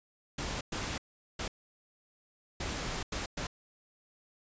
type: noise bursts at uneven times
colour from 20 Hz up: pink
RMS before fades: -36 dBFS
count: 6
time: 0.38-0.61 / 0.72-0.98 / 1.39-1.48 / 2.6-3.03 / 3.12-3.26 / 3.37-3.47 s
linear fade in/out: 5 ms
effects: resampled to 16000 Hz